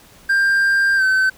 triangle tone with pitch glide, 1591 to 1531.5 Hz, G6 to G6, +25 to -41 cents, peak -11 dBFS, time 0.29-1.3 s, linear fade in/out 10 ms, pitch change -66 cents, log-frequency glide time 0.96-1.03 s, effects pink hiss -47 dBFS RMS until 1.37 s

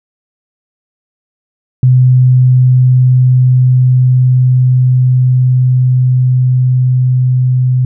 sine tone with level ramp, 127.2 Hz, C3, 48 cents flat, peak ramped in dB -3 to -7 dBFS, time 1.83-7.85 s, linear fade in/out 2 ms, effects none

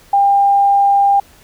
sine tone, 799 Hz, G5, 33 cents sharp, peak -8 dBFS, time 0.13-1.2 s, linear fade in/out 5 ms, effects pink hiss -46 dBFS RMS until 1.43 s

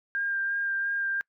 sine tone with vibrato, 1600 Hz, G6, 35 cents sharp, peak -26 dBFS, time 0.15-1.21 s, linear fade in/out 0 ms, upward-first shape sine, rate 2.9 Hz, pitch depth 15 cents each way, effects noise-tail reverb RT60 0.1 s tail -25 dB re dry

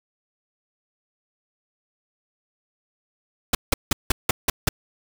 pink noise bursts, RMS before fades -18 dBFS, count 7, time 3.53-4.69 s, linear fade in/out 5 ms, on 20 ms, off 170 ms, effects none

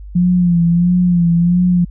sine tone with vibrato, 174.61 Hz, F3, in tune, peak -9 dBFS, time 0.15-1.85 s, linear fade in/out 10 ms, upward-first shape sine, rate 1.5 Hz, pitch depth 54 cents each way, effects added 50 Hz sine -29 dBFS peak until 1.9 s

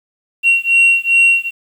sine beating tone pair, 2740 / 2742.5 Hz, F7 / F7, -34 / -32 cents, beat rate 2.5 Hz, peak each -10 dBFS, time 0.43-1.51 s, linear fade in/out 50 ms, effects tanh soft clip ceiling -5 dBFS + 7-bit

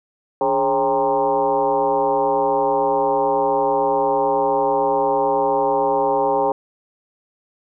sine tone with frequency modulation, 670 Hz, E5, 28 cents sharp, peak -15 dBFS, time 0.41-6.52 s, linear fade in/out 2 ms, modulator 127 Hz, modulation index 2.4, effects none

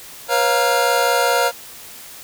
square tone cluster, 484.6 / 549 / 702 / 940 / 1388 Hz, B4 / C#5 / F5 / A#5 / F6, -33 / -17 / +9 / +14 / -11 cents, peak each -22 dBFS, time 0.28-1.52 s, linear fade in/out 50 ms, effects white hiss -38 dBFS RMS until 2.23 s

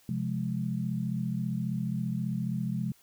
sine chord, F minor, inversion second, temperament just, 130.96 / 174.61 / 209.5 Hz, C3 / F3 / Ab3, +2 / 0 / +15 cents, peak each -33 dBFS, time 0.09-2.92 s, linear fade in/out 2 ms, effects white hiss -62 dBFS RMS until 3.02 s

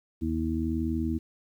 harmonic tone, 80.6 Hz, E2, 38 cents flat, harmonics 1 / 2 / 3 / 4, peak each -31 / -38 / -30 / -31 dBFS, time 0.21-1.19 s, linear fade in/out 20 ms, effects 10-bit

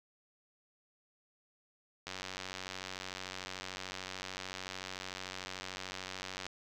click train, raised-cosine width 0.2 ms, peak -23 dBFS, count 412, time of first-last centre 2.07-6.466 s, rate 93.5 Hz, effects 10-bit

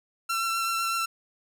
sawtooth tone with vibrato, 1351 Hz, E6, 42 cents sharp, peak -22 dBFS, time 0.29-1.06 s, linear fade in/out 10 ms, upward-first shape triangle, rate 7.9 Hz, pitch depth 17 cents each way, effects none

